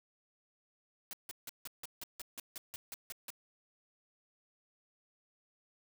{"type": "noise bursts", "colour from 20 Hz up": "white", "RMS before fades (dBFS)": -44, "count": 13, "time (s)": [1.11, 3.303], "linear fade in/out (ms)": 0, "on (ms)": 21, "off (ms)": 160, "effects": []}